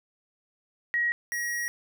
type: tone pair in turn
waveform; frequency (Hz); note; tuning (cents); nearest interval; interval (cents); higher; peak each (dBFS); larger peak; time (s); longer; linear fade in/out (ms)
sine / square; 1900 / 1900; A#6 / A#6; +33 / +33; unison; 0; neither; -23 / -29; first; 0.94-1.12 / 1.32-1.68; second; 0
effects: none